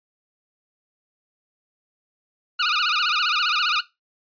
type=tone with vibrato; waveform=15% pulse; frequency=1327 Hz; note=E6; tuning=11 cents sharp; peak=-12 dBFS; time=2.59-3.81 s; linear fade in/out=10 ms; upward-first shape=sine; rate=15 Hz; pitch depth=180 cents each way; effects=noise-tail reverb RT60 0.2 s tail -17 dB re dry + resampled to 11025 Hz